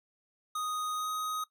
square tone with pitch glide, 1244.5 to 1254.6 Hz, D#6 to D#6, 0 to +14 cents, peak -33 dBFS, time 0.55-1.44 s, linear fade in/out 5 ms, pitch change +14 cents, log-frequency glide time 0.95-1.09 s, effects noise-tail reverb RT60 0.1 s tail -17 dB re dry

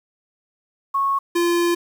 sine / square tone pair in turn, 1100 / 344.9 Hz, C#6 / F4, -14 / -22 cents, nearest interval octave + minor sixth, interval 2008 cents, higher first, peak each -17 dBFS, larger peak neither, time 0.94-1.19 / 1.35-1.75 s, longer second, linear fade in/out 10 ms, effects 8-bit

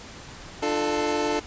25% pulse chord, D minor, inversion none, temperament equal with one note detuned, 299.7 / 349.2 / 440 Hz, D4 / F4 / A4, +35 / 0 / 0 cents, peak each -24 / -27 / -22 dBFS, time 0.62-1.4 s, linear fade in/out 10 ms, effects pink hiss -42 dBFS RMS until 1.46 s + resampled to 16000 Hz

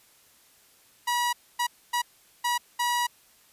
sawtooth tone bursts at uneven times, 966 Hz, B5, 39 cents flat, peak -20 dBFS, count 5, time 1.07-1.33 / 1.59-1.67 / 1.93-2.02 / 2.44-2.58 / 2.79-3.07 s, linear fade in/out 10 ms, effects white hiss -59 dBFS RMS until 3.52 s + resampled to 32000 Hz

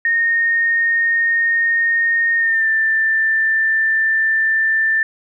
sine tone with pitch glide, 1846 to 1778 Hz, A#6 to A6, -17 to +18 cents, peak -13 dBFS, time 0.05-5.03 s, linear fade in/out 2 ms, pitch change -65 cents, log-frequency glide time 2.37-2.68 s, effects none

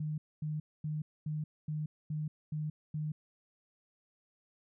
sine tone bursts, 152.7 Hz, D#3, 32 cents flat, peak -33 dBFS, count 8, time 0-3.12 s, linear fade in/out 5 ms, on 180 ms, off 240 ms, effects none

